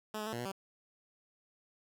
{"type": "tone with pitch steps", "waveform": "10% pulse", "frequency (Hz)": [214.9, 212.1, 220.6, 118.5, 122.1, 193.6], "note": ["A3", "G#3", "A3", "A#2", "B2", "G3"], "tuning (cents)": [-41, 37, 5, 29, -19, -21], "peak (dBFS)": -29, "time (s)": [0.14, 0.518], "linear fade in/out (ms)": 5, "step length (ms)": 63, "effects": []}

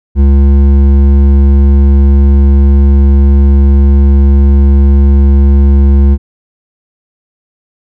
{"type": "tone with hard clipping", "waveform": "triangle", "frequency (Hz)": 69.3, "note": "C#2", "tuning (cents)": 0, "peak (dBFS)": -4, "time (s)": [0.15, 6.18], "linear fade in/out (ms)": 50, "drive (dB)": 13, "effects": []}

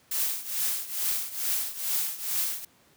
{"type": "noise with tremolo", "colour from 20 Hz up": "blue", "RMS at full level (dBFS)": -26, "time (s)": [0.11, 2.65], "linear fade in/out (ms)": 5, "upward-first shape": "triangle", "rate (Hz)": 2.3, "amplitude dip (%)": 85, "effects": ["pink hiss -61 dBFS RMS until 2.96 s", "high-pass 100 Hz 12 dB/octave"]}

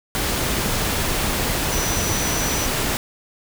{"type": "tone in noise", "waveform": "sine", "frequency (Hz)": 5920, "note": "F#8", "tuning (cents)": 0, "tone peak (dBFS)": -27, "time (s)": [1.72, 2.66], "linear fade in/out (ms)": 0, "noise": "pink", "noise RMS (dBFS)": -22, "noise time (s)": [0.15, 2.97], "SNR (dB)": -8, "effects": []}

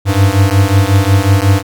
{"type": "beating tone pair", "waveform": "square", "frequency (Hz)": [95.7, 101.2], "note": ["G2", "G#2"], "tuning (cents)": [-41, -44], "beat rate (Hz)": 5.5, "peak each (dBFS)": -11, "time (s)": [0.05, 1.63], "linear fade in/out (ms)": 50, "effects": []}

